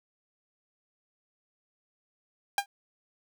sawtooth tone with exponential decay, 802 Hz, G5, 39 cents sharp, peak -17 dBFS, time 2.58-2.66 s, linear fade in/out 2 ms, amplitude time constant 16 ms, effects none

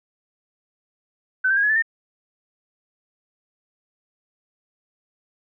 sine tone with pitch steps, 1519 / 1574.4 / 1631.8 / 1691.3 / 1753 / 1816.9 Hz, F#6 / G6 / G#6 / G#6 / A6 / A#6, +45 / +7 / -31 / +31 / -7 / -45 cents, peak -16 dBFS, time 1.44-1.824 s, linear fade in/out 10 ms, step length 64 ms, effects none

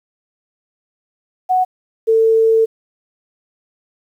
sine tone pair in turn, 740 / 447.7 Hz, F#5 / A4, 0 / +30 cents, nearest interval major sixth, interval 870 cents, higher first, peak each -11 / -9 dBFS, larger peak second, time 1.49-1.65 / 2.07-2.66 s, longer second, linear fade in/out 20 ms, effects 8-bit

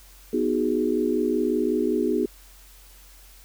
sine chord, G# minor seventh, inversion first, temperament equal, 246.9 / 311.1 / 370 / 415.3 Hz, B3 / D#4 / F#4 / G#4, 0 / 0 / 0 / 0 cents, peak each -26 dBFS, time 0.33-2.26 s, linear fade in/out 5 ms, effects added 46 Hz sine -49 dBFS peak until 3.44 s + white hiss -52 dBFS RMS until 3.44 s

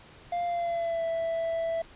triangle tone with pitch glide, 698.5 to 661.2 Hz, F5 to E5, 0 to +5 cents, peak -25 dBFS, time 0.32-1.82 s, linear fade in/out 5 ms, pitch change -95 cents, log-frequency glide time 0.45-1.04 s, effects pink hiss -52 dBFS RMS until 1.95 s + resampled to 8000 Hz

